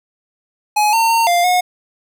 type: tone with pitch steps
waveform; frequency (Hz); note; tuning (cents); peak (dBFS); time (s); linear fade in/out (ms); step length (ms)
square; 842 / 909 / 915 / 698 / 724; G#5 / A#5 / A#5 / F5 / F#5; +24 / -44 / -32 / -1 / -38; -12; 0.76-1.61; 10; 170
effects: none